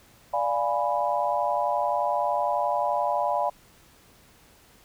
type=chord; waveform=sine; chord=D diminished seventh; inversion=none; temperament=equal; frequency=587.3 / 698.5 / 830.6 / 987.8 Hz; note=D5 / F5 / Ab5 / Cb6; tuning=0 / 0 / 0 / 0 cents; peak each=-28 dBFS; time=0.33-3.5 s; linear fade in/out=10 ms; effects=pink hiss -56 dBFS RMS until 4.84 s